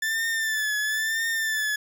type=tone with vibrato; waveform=40% pulse; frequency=1760 Hz; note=A6; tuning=in tune; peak=-23 dBFS; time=0.02-1.76 s; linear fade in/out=5 ms; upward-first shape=triangle; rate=1 Hz; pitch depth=66 cents each way; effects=none